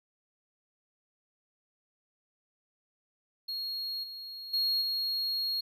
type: tone with level steps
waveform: triangle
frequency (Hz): 4290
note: C8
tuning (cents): +42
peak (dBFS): -32 / -39 / -25 / -28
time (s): 3.48-5.61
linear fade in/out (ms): 10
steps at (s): 4.03 / 4.53 / 4.81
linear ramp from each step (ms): 10
effects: none

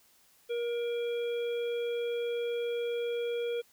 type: harmonic tone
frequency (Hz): 473.8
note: A#4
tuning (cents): +28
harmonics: 1 / 3 / 5 / 7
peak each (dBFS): -30 / -49 / -46 / -46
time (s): 0.49-3.62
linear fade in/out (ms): 20
effects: white hiss -64 dBFS RMS until 3.72 s

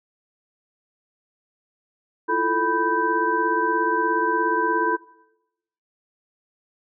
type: tone cluster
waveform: sine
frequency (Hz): 331.4 / 348.3 / 440 / 989 / 1554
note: E4 / F4 / A4 / B5 / G6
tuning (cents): +9 / -5 / 0 / +2 / -16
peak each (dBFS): -28 / -28 / -26 / -22 / -26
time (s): 2.28-4.97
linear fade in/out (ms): 20
effects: noise-tail reverb RT60 0.9 s tail -21 dB re dry

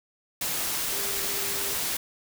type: tone in noise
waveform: sine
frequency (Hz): 398.6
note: G4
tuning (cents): +29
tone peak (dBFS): -40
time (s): 0.92-1.74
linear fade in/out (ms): 5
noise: white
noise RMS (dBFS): -29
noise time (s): 0.41-1.97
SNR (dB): -14
effects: none

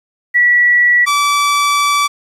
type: tone pair in turn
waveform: sine / sawtooth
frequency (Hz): 1943 / 1155.3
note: B6 / D6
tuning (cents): -29 / -29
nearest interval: major sixth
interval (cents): 900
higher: first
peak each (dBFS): -7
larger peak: neither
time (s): 0.34-1.06 / 1.06-2.08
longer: second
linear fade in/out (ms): 20
effects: low-pass 10000 Hz 12 dB/octave + 8-bit

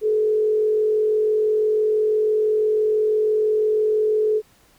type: tone with frequency modulation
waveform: sine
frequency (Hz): 430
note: A4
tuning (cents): -40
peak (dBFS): -16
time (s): 0.01-4.42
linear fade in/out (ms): 50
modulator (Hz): 46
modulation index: 0.32
effects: pink hiss -56 dBFS RMS until 4.78 s

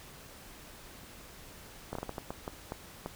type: slowing click train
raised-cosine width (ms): 1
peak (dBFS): -22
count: 10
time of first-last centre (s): 1.93-3.061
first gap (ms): 23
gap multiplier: 1.4
effects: pink hiss -51 dBFS RMS until 3.15 s

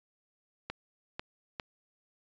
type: clicks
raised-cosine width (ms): 0.3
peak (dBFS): -20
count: 3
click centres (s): 0.7 / 1.195 / 1.598
effects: resampled to 16000 Hz

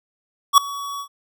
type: tone with ADSR envelope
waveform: square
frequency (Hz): 1128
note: C#6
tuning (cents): +30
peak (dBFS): -6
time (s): 0.53-1.08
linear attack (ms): 47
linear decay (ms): 4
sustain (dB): -22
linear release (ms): 80
effects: none

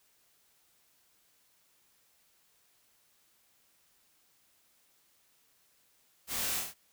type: noise with echo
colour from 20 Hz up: white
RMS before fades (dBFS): -37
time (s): 6.27-6.62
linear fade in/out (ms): 50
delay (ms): 25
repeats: 5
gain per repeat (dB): -2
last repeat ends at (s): 6.745
effects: white hiss -69 dBFS RMS until 6.92 s

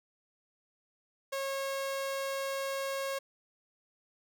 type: tone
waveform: sawtooth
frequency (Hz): 545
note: C#5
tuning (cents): -29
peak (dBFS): -29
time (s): 1.32-3.19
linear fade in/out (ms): 10
effects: none

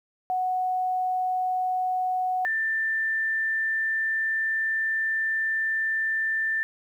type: tone pair in turn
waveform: sine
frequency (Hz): 739 / 1780.1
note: F#5 / A6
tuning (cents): -2 / +20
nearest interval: octave + minor third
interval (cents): 1522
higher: second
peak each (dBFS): -23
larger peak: neither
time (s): 0.3-2.45 / 2.45-6.63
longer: second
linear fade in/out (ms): 0
effects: 10-bit

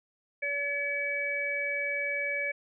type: harmonic tone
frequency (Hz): 570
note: C#5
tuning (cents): +48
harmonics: 1 / 3 / 4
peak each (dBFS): -36 / -36 / -30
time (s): 0.42-2.52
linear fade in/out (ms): 10
effects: none

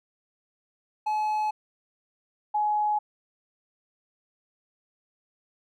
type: tone pair in turn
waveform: triangle / sine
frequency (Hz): 854 / 841.8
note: G#5 / G#5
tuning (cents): +48 / +23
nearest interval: unison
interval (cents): 25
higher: first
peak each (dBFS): -22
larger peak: neither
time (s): 1.06-1.51 / 2.54-2.99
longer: neither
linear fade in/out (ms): 10
effects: none

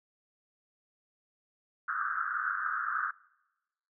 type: band-pass noise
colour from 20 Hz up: pink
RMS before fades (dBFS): -33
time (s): 1.88-3.11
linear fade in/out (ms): 5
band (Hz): 1200 to 1600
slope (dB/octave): 96
effects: noise-tail reverb RT60 1.0 s tail -24 dB re dry

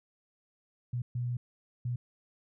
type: tone bursts at uneven times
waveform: sine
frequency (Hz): 122.1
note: B2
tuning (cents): -19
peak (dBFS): -30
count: 3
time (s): 0.93-1.02 / 1.15-1.37 / 1.85-1.96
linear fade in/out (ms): 5
effects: none

